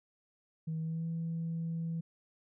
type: tone with pitch glide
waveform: sine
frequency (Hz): 160 to 165.07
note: D#3 to E3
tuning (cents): +49 to +3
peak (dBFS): -32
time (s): 0.67-2.01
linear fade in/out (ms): 10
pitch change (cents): +54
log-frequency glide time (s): 0.8-1.06
effects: tanh soft clip ceiling -30 dBFS